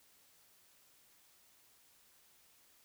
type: silence
effects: white hiss -67 dBFS RMS until 2.84 s